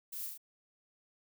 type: noise with echo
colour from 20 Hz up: violet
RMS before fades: -43 dBFS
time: 0.12-0.27 s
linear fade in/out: 10 ms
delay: 36 ms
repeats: 3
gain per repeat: -2 dB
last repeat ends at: 0.378 s
effects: none